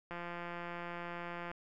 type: click train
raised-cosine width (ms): 0.5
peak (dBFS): -28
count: 244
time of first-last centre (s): 0.11-1.515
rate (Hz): 173
effects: none